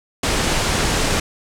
pink low-pass noise, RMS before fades -19 dBFS, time 0.23-1.2 s, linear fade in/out 5 ms, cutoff 9200 Hz, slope 24 dB/octave, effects none

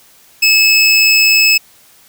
25% pulse tone, 2597 Hz, E7, 26 cents flat, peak -3 dBFS, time 0.42-1.58 s, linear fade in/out 10 ms, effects white hiss -46 dBFS RMS until 2.08 s

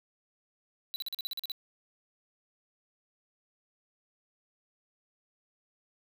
square tone bursts, 3955 Hz, B7, 2 cents sharp, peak -34 dBFS, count 10, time 0.94-1.518 s, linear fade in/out 0 ms, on 20 ms, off 42 ms, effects none

